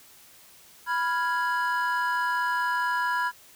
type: chord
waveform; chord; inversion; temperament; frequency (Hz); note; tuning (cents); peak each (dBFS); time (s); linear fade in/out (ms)
triangle; F diminished; second; equal; 987.8 / 1396.9 / 1661.2; Cb6 / F6 / Ab6; 0 / 0 / 0; -24 / -29 / -27; 0.86-3.32; 50
effects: tanh soft clip ceiling -13 dBFS + white hiss -53 dBFS RMS until 3.55 s